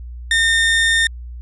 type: tone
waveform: 30% pulse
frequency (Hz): 1821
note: A#6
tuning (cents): -41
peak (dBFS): -10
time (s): 0.31-1.07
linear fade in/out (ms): 2
effects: added 60 Hz sine -29 dBFS peak until 1.41 s + resampled to 22050 Hz